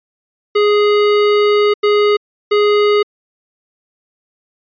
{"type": "tone bursts at uneven times", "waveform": "square", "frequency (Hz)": 415.3, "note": "G#4", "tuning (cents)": 0, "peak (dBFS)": -10, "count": 3, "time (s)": [[0.55, 1.74], [1.83, 2.17], [2.51, 3.03]], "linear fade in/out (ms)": 10, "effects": ["resampled to 11025 Hz"]}